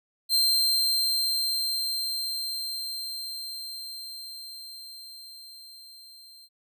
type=tone with level ramp; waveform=40% pulse; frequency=4153 Hz; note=C8; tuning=14 cents flat; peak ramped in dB=-18 to -47 dBFS; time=0.29-6.49 s; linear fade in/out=50 ms; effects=none